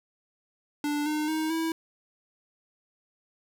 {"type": "tone with pitch steps", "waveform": "square", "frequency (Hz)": [293.7, 303.9, 314.4, 325.3], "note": ["D4", "D#4", "D#4", "E4"], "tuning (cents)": [0, -41, 18, -23], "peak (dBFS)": -27, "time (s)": [0.84, 1.72], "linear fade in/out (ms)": 2, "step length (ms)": 220, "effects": []}